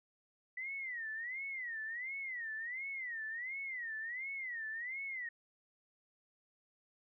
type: tone with vibrato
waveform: sine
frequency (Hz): 1964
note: B6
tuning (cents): -10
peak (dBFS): -39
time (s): 0.57-5.29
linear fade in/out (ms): 5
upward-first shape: sine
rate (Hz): 1.4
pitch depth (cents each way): 200
effects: none